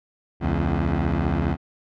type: beating tone pair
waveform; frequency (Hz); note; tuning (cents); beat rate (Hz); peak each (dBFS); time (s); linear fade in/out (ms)
15% pulse; 69.3 / 84.3; C#2 / E2; 0 / +39; 15; -17; 0.4-1.57; 50
effects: low-pass 2000 Hz 12 dB/octave